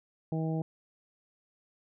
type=harmonic tone; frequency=160 Hz; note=D#3; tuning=49 cents sharp; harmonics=1 / 2 / 3 / 4 / 5; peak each=-30 / -36 / -40 / -42 / -44 dBFS; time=0.32-0.62 s; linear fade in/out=2 ms; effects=none